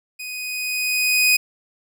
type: tone with level ramp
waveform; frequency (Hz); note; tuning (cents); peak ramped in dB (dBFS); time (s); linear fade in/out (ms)
sawtooth; 2495; D#7; +4; -27 to -9; 0.19-1.37; 10
effects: none